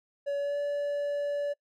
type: tone with pitch glide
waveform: triangle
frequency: 567 to 576.2 Hz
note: C#5 to D5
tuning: +39 to -33 cents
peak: -26 dBFS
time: 0.26-1.54 s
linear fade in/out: 20 ms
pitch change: +28 cents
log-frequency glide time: 0.38-0.58 s
effects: noise-tail reverb RT60 0.1 s tail -24 dB re dry